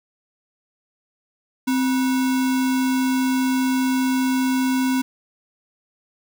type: tone with sample-and-hold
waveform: sine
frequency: 260 Hz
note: C4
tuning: 11 cents flat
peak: -17 dBFS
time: 1.67-5.02 s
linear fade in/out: 10 ms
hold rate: 1225 Hz
effects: none